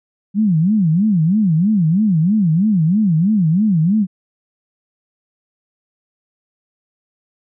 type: tone with vibrato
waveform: sine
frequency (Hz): 184.8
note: F#3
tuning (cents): -2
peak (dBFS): -11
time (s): 0.34-4.07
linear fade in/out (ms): 50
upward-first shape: sine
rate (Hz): 3.1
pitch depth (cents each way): 300
effects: none